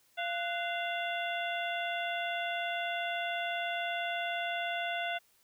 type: harmonic tone with a mistuned harmonic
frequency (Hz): 691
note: F5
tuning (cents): -19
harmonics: 1 / 2 / 3 / 4 / 5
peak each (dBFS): -35 / -38 / -40 / -41 / -42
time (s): 0.17-5.19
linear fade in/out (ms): 20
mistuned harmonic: 2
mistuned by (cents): +120
effects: white hiss -68 dBFS RMS until 5.43 s